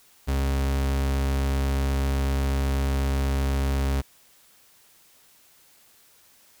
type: tone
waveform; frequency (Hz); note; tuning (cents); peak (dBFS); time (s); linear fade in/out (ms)
40% pulse; 68.1; C#2; -30; -21; 0.27-4.02; 20
effects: white hiss -57 dBFS RMS until 6.6 s